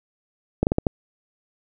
slowing click train, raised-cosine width 2 ms, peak -5 dBFS, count 5, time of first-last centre 0.63-0.868 s, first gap 39 ms, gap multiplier 1.29, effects none

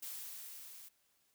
blue noise with level ramp, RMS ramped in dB -44 to -54 dBFS, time 0.02-0.89 s, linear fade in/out 10 ms, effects white hiss -75 dBFS RMS until 1.34 s

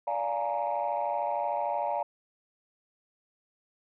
sine chord, Bb dominant seventh, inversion first, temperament just, 582.7 / 699.2 / 839.1 / 932.3 Hz, D5 / F5 / Ab5 / Bb5, -14 / +2 / +18 / 0 cents, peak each -32 dBFS, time 0.07-2.03 s, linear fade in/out 5 ms, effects tanh soft clip ceiling -21 dBFS

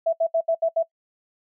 sine tone bursts at uneven times, 659 Hz, E5, 1 cent flat, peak -17 dBFS, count 6, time 0.06-0.13 / 0.2-0.27 / 0.34-0.41 / 0.48-0.55 / 0.62-0.69 / 0.76-0.83 s, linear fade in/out 10 ms, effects noise-tail reverb RT60 0.1 s tail -23 dB re dry

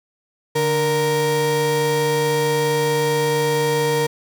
35% pulse tone pair together, 147.22 / 466.2 Hz, D3 / A#4, +5 / 0 cents, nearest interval octave + minor sixth, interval 1995 cents, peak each -22 / -16 dBFS, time 0.55-4.07 s, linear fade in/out 10 ms, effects none

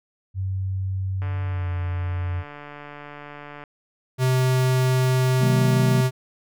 sine tone with pitch glide, 95.2 to 89.86 Hz, F#2 to F2, +50 to +50 cents, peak -23 dBFS, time 0.34-2.44 s, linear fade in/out 50 ms, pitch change -100 cents, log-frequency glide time 1.43-1.69 s
click train, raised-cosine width 0.5 ms, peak -24 dBFS, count 354, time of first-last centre 1.22-3.638 s, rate 146 Hz
square tone, 128.9 Hz, C3, 26 cents flat, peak -18 dBFS, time 4.18-6.11 s, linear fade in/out 50 ms
triangle chord, D# minor, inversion none, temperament equal with one note detuned, 155.56 / 188.99 / 233.1 Hz, D#3 / F#3 / A#3, 0 / +37 / 0 cents, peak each -24 / -23 / -24 dBFS, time 5.41-6.01 s, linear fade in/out 5 ms
effects none

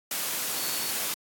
sine tone in noise, 4435 Hz, C#8, in tune, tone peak -38 dBFS, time 0.57-0.91 s, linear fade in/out 2 ms, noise white, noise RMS -30 dBFS, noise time 0.11-1.14 s, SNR -11 dB, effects high-pass 150 Hz 12 dB/octave + AAC 64 kbps

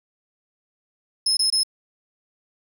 35% pulse tone bursts, 5180 Hz, E8, 31 cents flat, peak -15 dBFS, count 3, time 1.26-1.634 s, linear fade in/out 5 ms, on 110 ms, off 22 ms, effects 9-bit

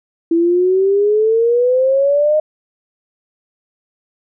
sine exponential sweep, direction up, 329.6 to 620 Hz, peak -10 dBFS, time 0.31-2.4 s, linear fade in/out 5 ms, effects none

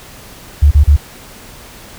sine tone bursts, 72.6 Hz, D2, 19 cents flat, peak -3 dBFS, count 3, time 0.62-0.966 s, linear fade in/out 10 ms, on 92 ms, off 35 ms, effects pink hiss -36 dBFS RMS until 1.98 s

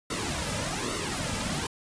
pink noise with flanger, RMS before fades -31 dBFS, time 0.1-1.67 s, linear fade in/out 5 ms, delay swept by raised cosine 1.2 to 2.8 ms, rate 1.2 Hz, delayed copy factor -0.7, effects resampled to 22050 Hz

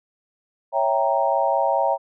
sine chord, C# diminished seventh, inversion none, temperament equal, 554.4 / 659.3 / 784 / 932.3 Hz, C#5 / E5 / G5 / Bb5, 0 / 0 / 0 / 0 cents, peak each -23 dBFS, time 0.72-1.98 s, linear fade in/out 50 ms, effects none

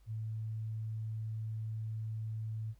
sine tone, 110 Hz, A2, in tune, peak -36 dBFS, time 0.06-2.75 s, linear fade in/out 50 ms, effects added 50 Hz sine -60 dBFS peak until 2.79 s + pink hiss -74 dBFS RMS until 2.79 s

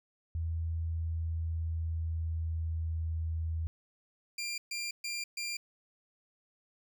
sine tone with pitch glide, 82 to 81.06 Hz, E2 to E2, -9 to -29 cents, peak -31 dBFS, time 0.35-3.67 s, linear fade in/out 0 ms, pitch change -20 cents, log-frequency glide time 0.75-3.07 s
20% pulse tone bursts, 2385 Hz, D7, 26 cents sharp, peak -30 dBFS, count 4, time 4.38-5.57 s, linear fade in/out 5 ms, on 200 ms, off 130 ms
effects none

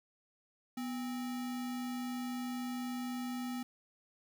sine tone with sample-and-hold, 246.9 Hz, B3, in tune, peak -36 dBFS, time 0.77-3.63 s, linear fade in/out 5 ms, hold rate 1050 Hz, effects none

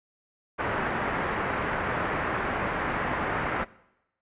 white low-pass noise, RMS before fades -29 dBFS, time 0.58-3.65 s, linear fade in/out 20 ms, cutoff 1800 Hz, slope 24 dB/octave, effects noise-tail reverb RT60 0.9 s tail -21 dB re dry + resampled to 8000 Hz

